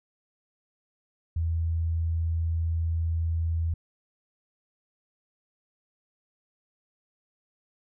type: tone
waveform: sine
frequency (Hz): 82.41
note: E2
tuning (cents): 0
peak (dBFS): -24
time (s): 1.36-3.74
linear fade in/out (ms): 5
effects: none